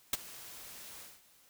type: noise with ADSR envelope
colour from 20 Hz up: white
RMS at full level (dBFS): -28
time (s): 0.13-1.22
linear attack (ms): 4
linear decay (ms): 23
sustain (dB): -21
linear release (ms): 220
effects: white hiss -64 dBFS RMS until 1.49 s